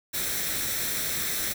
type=noise with comb filter; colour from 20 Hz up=white; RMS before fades=-29 dBFS; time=0.13-1.54 s; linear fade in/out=20 ms; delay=0.52 ms; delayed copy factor=+0.55; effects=none